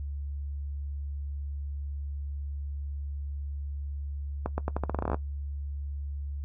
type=accelerating click train; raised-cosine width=1 ms; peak=-15 dBFS; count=15; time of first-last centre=4.46-5.145 s; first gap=120 ms; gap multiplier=0.84; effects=noise-tail reverb RT60 0.1 s tail -17 dB re dry + added 71 Hz sine -32 dBFS peak until 6.44 s